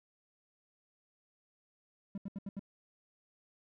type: tone bursts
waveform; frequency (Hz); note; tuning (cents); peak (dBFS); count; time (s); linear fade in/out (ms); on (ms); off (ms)
triangle; 197.4; G3; +12; -35; 5; 2.15-2.594; 2; 28; 76
effects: none